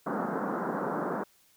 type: band-pass noise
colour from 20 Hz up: pink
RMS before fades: -32 dBFS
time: 0.06-1.24 s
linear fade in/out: 10 ms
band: 170 to 1500 Hz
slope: 48 dB/octave
effects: white hiss -64 dBFS RMS until 1.56 s